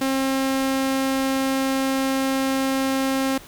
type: tone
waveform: sawtooth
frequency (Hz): 267.5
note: C4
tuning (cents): +38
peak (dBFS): -16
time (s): 0.01-3.38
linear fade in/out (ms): 5
effects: pink hiss -44 dBFS RMS until 3.47 s